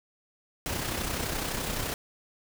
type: noise with amplitude modulation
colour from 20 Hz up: pink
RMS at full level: -30 dBFS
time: 0.66-1.94 s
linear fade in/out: 0 ms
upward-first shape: sine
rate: 31.8 Hz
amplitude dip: 45%
effects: none